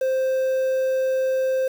triangle tone with quantisation, 523.3 Hz, C5, in tune, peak -17 dBFS, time 0.01-1.68 s, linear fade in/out 5 ms, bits 7, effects none

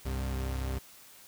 40% pulse tone pair together, 65.41 / 98.86 Hz, C2 / G2, 0 / +15 cents, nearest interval perfect fifth, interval 715 cents, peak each -31 / -39 dBFS, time 0.05-0.79 s, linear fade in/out 10 ms, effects white hiss -54 dBFS RMS until 1.27 s

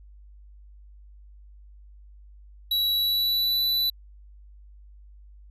square tone with pitch glide, 3913 to 3972 Hz, B7 to B7, -17 to +9 cents, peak -22 dBFS, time 2.71-3.9 s, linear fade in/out 5 ms, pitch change +26 cents, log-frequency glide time 2.91-3.62 s, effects added 50 Hz sine -46 dBFS peak until 5.5 s

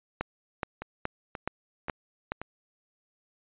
two click trains, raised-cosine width 0.5 ms, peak -21 / -14 dBFS, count 4 / 6, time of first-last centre 0.82-2.416 / 0.21-2.32 s, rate 1.88 / 2.37 Hz, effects resampled to 8000 Hz

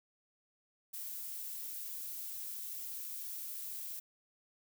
violet noise, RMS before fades -43 dBFS, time 0.93-4 s, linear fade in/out 10 ms, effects none

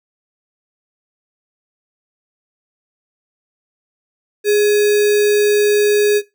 sine tone with sample-and-hold, 415.3 Hz, G#4, in tune, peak -10 dBFS, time 4.44-6.22 s, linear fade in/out 50 ms, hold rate 2100 Hz, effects noise-tail reverb RT60 0.2 s tail -18 dB re dry

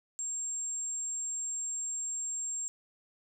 sine tone, 7459 Hz, A#8, in tune, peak -33 dBFS, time 0.19-2.68 s, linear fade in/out 0 ms, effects none

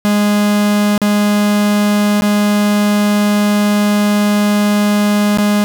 45% pulse tone with dropouts, 207 Hz, G#3, 5 cents flat, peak -10 dBFS, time 0.05-5.64 s, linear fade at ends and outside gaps 0 ms, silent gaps 0.978-1.017 / 2.21-2.221 / 5.374-5.385 s, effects none

